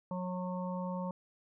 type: harmonic tone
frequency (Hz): 182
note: F#3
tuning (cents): -28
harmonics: 1 / 3 / 5 / 6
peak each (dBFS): -36 / -41 / -43 / -47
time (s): 0.11-1.11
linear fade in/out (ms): 2
effects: none